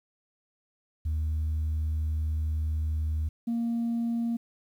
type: tone pair in turn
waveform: sine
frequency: 77.78 / 233.1 Hz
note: D#2 / A#3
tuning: 0 / 0 cents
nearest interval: octave + perfect fifth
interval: 1900 cents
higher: second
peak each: -24 dBFS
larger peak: neither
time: 1.05-3.29 / 3.47-4.37 s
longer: first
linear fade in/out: 10 ms
effects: tanh soft clip ceiling -24 dBFS + 10-bit